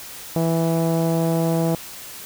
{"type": "tone with low-pass filter", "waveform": "sawtooth", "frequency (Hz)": 164.81, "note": "E3", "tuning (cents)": 0, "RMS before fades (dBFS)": -20, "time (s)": [0.36, 1.75], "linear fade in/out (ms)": 0, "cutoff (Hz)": 680, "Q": 1.9, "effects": ["white hiss -37 dBFS RMS until 2.25 s"]}